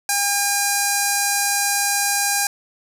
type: tone with notch filter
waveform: 5% pulse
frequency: 807 Hz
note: G#5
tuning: 50 cents flat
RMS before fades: -20 dBFS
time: 0.09-2.47 s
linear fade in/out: 2 ms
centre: 3300 Hz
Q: 1.3
effects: none